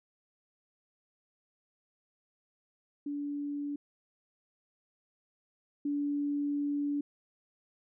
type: tone pair in turn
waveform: sine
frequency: 288.3 / 288.3 Hz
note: D4 / D4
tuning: -32 / -32 cents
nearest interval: unison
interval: 0 cents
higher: neither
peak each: -33 / -29 dBFS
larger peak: second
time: 3.06-3.76 / 5.85-7.01 s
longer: second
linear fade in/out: 5 ms
effects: none